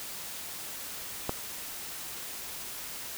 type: click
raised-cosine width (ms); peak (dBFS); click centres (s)
1; -15; 1.294
effects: white hiss -40 dBFS RMS until 3.17 s